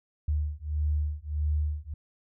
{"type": "beating tone pair", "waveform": "sine", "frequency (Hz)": [74.3, 75.9], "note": ["D2", "D#2"], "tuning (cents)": [21, -42], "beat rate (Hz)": 1.6, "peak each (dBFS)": -29, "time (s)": [0.28, 1.94], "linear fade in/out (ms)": 5, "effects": []}